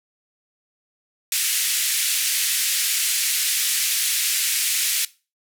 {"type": "band-pass noise", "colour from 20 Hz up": "white", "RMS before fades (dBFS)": -22, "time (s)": [1.32, 5.05], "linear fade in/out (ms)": 2, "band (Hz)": [1900, 13000], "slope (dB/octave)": 24, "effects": ["noise-tail reverb RT60 0.3 s tail -19 dB re dry"]}